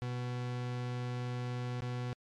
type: tone with dropouts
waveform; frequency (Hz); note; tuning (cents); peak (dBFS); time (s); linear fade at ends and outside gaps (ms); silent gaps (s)
40% pulse; 123.47; B2; 0; -34; 0.02-2.13; 0; 1.805-1.821
effects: low-pass 5000 Hz 12 dB/octave + MP3 96 kbps